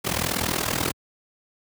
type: noise with amplitude modulation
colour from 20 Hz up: pink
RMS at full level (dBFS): -21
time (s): 0.04-0.92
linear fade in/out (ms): 20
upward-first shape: sine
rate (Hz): 40.6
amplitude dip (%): 85
effects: high-pass 80 Hz 12 dB/octave